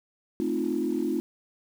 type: chord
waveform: sine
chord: F dominant seventh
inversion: first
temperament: equal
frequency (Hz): 220 / 261.6 / 311.1 / 349.2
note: A3 / C4 / Eb4 / F4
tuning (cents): 0 / 0 / 0 / 0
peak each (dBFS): -32 / -30 / -29 / -29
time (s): 0.4-1.2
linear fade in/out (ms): 0
effects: tanh soft clip ceiling -16 dBFS + 8-bit